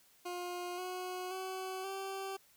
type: tone with pitch steps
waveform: 20% pulse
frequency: 355.3 / 365.7 / 376.4 / 387.5 Hz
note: F4 / F#4 / F#4 / G4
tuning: +30 / -20 / +30 / -20 cents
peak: -34 dBFS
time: 0.25-2.37 s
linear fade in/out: 10 ms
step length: 530 ms
effects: white hiss -66 dBFS RMS until 2.56 s